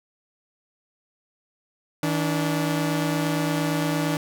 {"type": "tone pair together", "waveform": "sawtooth", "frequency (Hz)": [159.65, 290.6], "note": ["D#3", "D4"], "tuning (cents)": [45, -18], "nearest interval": "minor seventh", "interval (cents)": 1037, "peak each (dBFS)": -21, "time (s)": [2.03, 4.17], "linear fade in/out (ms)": 2, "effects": []}